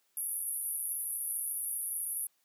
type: band-pass noise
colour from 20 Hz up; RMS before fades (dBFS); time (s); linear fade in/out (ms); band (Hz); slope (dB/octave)
pink; -36; 0.17-2.27; 2; 10000 to 12000; 96
effects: white hiss -74 dBFS RMS until 2.44 s + high-pass 200 Hz 12 dB/octave